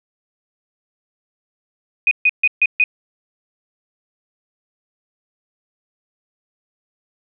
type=tone bursts; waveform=sine; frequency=2489 Hz; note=D#7; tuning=in tune; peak=-10 dBFS; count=5; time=2.07-2.84 s; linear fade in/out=2 ms; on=42 ms; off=140 ms; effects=none